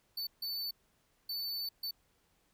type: tone bursts at uneven times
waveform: square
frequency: 4506 Hz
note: C#8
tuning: 28 cents sharp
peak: -36 dBFS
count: 4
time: 0.17-0.27 / 0.42-0.71 / 1.29-1.69 / 1.83-1.91 s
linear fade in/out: 5 ms
effects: pink hiss -73 dBFS RMS until 2.53 s